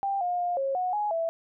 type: tone with pitch steps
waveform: sine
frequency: 790 / 712 / 707 / 543 / 731 / 835 / 661 Hz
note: G5 / F5 / F5 / C#5 / F#5 / G#5 / E5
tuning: +13 / +33 / +21 / -36 / -21 / +9 / +5 cents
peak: -25 dBFS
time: 0.03-1.29 s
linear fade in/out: 0 ms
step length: 180 ms
effects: none